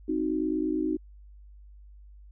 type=chord; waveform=sine; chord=C diminished; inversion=none; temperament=equal; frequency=261.6 / 311.1 / 370 Hz; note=C4 / Eb4 / Gb4; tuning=0 / 0 / 0 cents; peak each=-32 / -27 / -32 dBFS; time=0.08-0.97 s; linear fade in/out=10 ms; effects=added 50 Hz sine -47 dBFS peak until 2.31 s